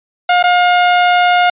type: tone with dropouts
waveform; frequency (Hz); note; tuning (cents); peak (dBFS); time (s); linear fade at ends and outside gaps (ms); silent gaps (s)
sawtooth; 713; F5; +36; -4; 0.29-1.5; 5; 0.428-0.438
effects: resampled to 8000 Hz